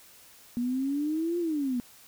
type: exponential two-way sweep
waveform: sine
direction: up then down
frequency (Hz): 237.1 to 351.9 to 237.1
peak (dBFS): -26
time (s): 0.57-1.8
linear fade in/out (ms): 0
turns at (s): 1.39
effects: white hiss -54 dBFS RMS until 2.07 s